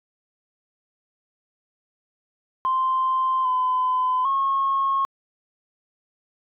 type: tone with pitch steps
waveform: sine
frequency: 1043 / 1016 / 1088 Hz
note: C6 / B5 / C#6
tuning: -6 / +49 / -33 cents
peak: -18 dBFS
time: 2.65-5.05 s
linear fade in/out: 0 ms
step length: 800 ms
effects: tanh soft clip ceiling -14 dBFS